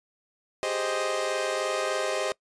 sawtooth chord, Ab major seventh, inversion third, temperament equal, 392 / 415.3 / 523.3 / 622.3 Hz, G4 / Ab4 / C5 / Eb5, 0 / 0 / 0 / 0 cents, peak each -30 / -32 / -27 / -26 dBFS, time 0.63-2.32 s, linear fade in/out 0 ms, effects noise-tail reverb RT60 0.1 s tail -23 dB re dry + resampled to 22050 Hz

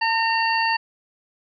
harmonic tone with a mistuned harmonic, 914 Hz, A#5, 34 cents flat, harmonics 1 / 2 / 3 / 5, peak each -21 / -24 / -26 / -28 dBFS, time 0.01-0.77 s, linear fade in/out 10 ms, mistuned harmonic 1, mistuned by -22 cents, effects none

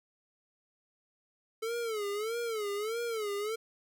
square tone with vibrato, 437 Hz, A4, 12 cents flat, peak -33 dBFS, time 1.62-3.56 s, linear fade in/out 10 ms, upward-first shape sine, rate 1.6 Hz, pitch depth 140 cents each way, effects none

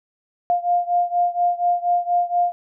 sine beating tone pair, 702 / 706.2 Hz, F5 / F5, +9 / +19 cents, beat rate 4.2 Hz, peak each -19 / -21 dBFS, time 0.5-2.52 s, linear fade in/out 0 ms, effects none

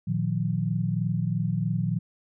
sine chord, Bb suspended fourth, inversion none, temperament equal with one note detuned, 116.54 / 155.56 / 178.7 Hz, Bb2 / Eb3 / F3, 0 / 0 / +40 cents, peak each -28 dBFS, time 0.07-1.99 s, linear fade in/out 10 ms, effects none

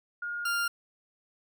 sine / 40% pulse tone pair in turn, 1425 / 1398.9 Hz, F6 / F6, +34 / +2 cents, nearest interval unison, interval 32 cents, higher first, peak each -32 / -26 dBFS, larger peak second, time 0.22-0.45 / 0.45-0.68 s, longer neither, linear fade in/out 5 ms, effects none

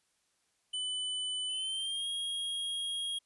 square tone with pitch glide, 3000 to 3272 Hz, F#7 to G#7, +23 to -26 cents, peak -34 dBFS, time 0.73-3.19 s, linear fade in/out 10 ms, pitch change +151 cents, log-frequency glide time 1.48-2.08 s, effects white hiss -75 dBFS RMS until 3.25 s + resampled to 24000 Hz

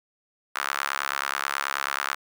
sawtooth tone with high-pass filter, 69.3 Hz, C#2, in tune, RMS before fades -29 dBFS, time 0.55-2.15 s, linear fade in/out 10 ms, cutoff 1300 Hz, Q 2.6, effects none

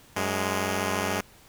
5% pulse tone pair together, 94.19 / 207.7 Hz, F#2 / G#3, +31 / 0 cents, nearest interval octave + major second, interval 1369 cents, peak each -17 dBFS, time 0.16-1.21 s, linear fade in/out 5 ms, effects pink hiss -54 dBFS RMS until 1.48 s

